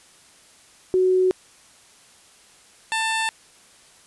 sine / 15% pulse tone pair in turn, 370.8 / 890.1 Hz, F#4 / A5, +4 / +20 cents, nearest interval octave + minor third, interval 1516 cents, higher second, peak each -15 dBFS, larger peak neither, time 0.94-1.31 / 2.92-3.29 s, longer neither, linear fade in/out 0 ms, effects white hiss -52 dBFS RMS until 4.06 s + resampled to 24000 Hz

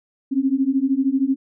sine beating tone pair, 261.6 / 274.6 Hz, C4 / C#4, 0 / -16 cents, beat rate 13 Hz, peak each -20 / -19 dBFS, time 0.31-1.36 s, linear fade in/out 20 ms, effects none

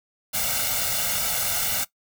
white noise with comb filter, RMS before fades -25 dBFS, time 0.33-1.85 s, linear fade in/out 20 ms, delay 1.4 ms, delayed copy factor +1, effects noise-tail reverb RT60 0.1 s tail -18 dB re dry

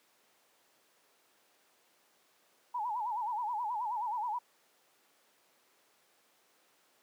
sine tone with vibrato, 908 Hz, A#5, 46 cents flat, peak -32 dBFS, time 2.74-4.39 s, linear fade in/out 10 ms, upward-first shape sine, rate 9.4 Hz, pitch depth 160 cents each way, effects pink hiss -68 dBFS RMS until 7.02 s + high-pass 400 Hz 12 dB/octave

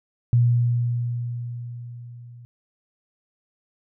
sine tone with level ramp, 120 Hz, B2, 49 cents flat, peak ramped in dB -13 to -41 dBFS, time 0.33-2.45 s, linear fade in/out 0 ms, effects none

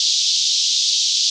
pink band-pass noise, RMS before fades -18 dBFS, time 0-1.3 s, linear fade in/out 2 ms, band 3400 to 6300 Hz, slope 48 dB/octave, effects none

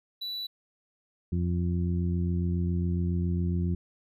triangle tone, 3951 Hz, B7, in tune, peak -31 dBFS, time 0.21-0.47 s, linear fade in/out 10 ms
harmonic tone, 87.31 Hz, F2, in tune, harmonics 1 / 2 / 3 / 4, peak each -27 / -29 / -40 / -39 dBFS, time 1.32-3.75 s, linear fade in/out 5 ms
effects none

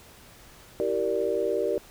sine chord, E half-diminished seventh, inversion none, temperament equal with one note detuned, 329.6 / 386.8 / 466.2 / 587.3 Hz, E4 / G4 / Bb4 / D5, 0 / -23 / 0 / 0 cents, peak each -34 / -28 / -28 / -29 dBFS, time 0.8-1.78 s, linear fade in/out 0 ms, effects pink hiss -51 dBFS RMS until 1.9 s

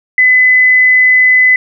sine tone, 2013 Hz, B6, 33 cents sharp, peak -4 dBFS, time 0.18-1.56 s, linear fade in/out 2 ms, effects none

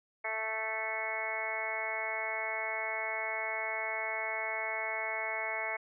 harmonic tone, 220 Hz, A3, in tune, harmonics 2 / 3 / 4 / 5 / 6 / 7 / 8 / 9 / 10, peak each -47 / -40 / -41 / -46 / -46 / -47 / -44 / -42 / -36 dBFS, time 0.24-5.77 s, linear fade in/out 10 ms, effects none

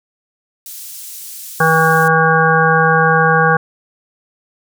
pink high-pass noise, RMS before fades -31 dBFS, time 0.66-2.08 s, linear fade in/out 2 ms, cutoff 7500 Hz, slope 12 dB/octave
harmonic tone, 161.2 Hz, E3, 38 cents flat, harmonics 1 / 3 / 5 / 7 / 9 / 10, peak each -16 / -16 / -16 / -16 / -16 / -16 dBFS, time 1.6-3.57 s, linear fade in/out 5 ms
effects none

